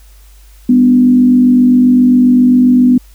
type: tone with frequency modulation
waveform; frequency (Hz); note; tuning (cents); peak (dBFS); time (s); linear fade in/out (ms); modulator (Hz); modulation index
sine; 249.1; B3; +15; -4; 0.69-2.98; 5; 47.5; 0.46
effects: added 50 Hz sine -37 dBFS peak until 3.14 s + white hiss -48 dBFS RMS until 3.14 s